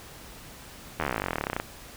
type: slowing click train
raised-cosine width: 0.5 ms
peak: -12 dBFS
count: 29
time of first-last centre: 1-1.6 s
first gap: 12 ms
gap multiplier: 1.04
effects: pink hiss -46 dBFS RMS until 1.96 s